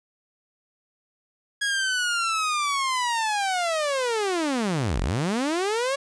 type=linear two-way sweep; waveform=sawtooth; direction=down then up; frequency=1661.2 to 37.1 to 564 Hz; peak=-19 dBFS; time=1.61-5.96 s; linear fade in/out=10 ms; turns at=5.01 s; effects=resampled to 22050 Hz + 9-bit